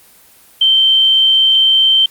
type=tone; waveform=sine; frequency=3118 Hz; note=G7; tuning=10 cents flat; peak=-7 dBFS; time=0.61-2.06 s; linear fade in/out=5 ms; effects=white hiss -45 dBFS RMS until 2.1 s + Opus 24 kbps